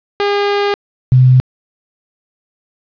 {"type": "tone pair in turn", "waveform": ["sawtooth", "sine"], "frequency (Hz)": [405.8, 128.09], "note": ["G#4", "C3"], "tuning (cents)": [-40, -36], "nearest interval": "octave + minor sixth", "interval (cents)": 1996, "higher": "first", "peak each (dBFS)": [-8, -4], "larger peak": "second", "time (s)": [[0.2, 0.74], [1.12, 1.4]], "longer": "first", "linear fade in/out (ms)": 0, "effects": ["resampled to 11025 Hz", "7-bit"]}